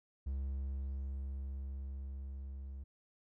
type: tone with level ramp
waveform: triangle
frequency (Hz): 67.7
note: C#2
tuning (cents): -40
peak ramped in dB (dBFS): -33 to -41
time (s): 0.26-2.84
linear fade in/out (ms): 10
effects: none